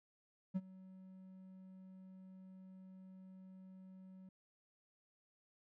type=tone with ADSR envelope; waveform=triangle; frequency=187.9 Hz; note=F#3; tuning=27 cents sharp; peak=-31 dBFS; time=0.54-4.29 s; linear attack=23 ms; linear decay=40 ms; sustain=-21 dB; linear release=3 ms; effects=none